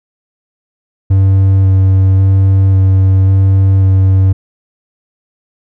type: tone with vibrato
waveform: triangle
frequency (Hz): 95.9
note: G2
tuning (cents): -37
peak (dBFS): -3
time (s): 1.1-4.33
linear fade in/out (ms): 10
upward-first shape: square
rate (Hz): 0.92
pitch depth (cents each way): 10
effects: none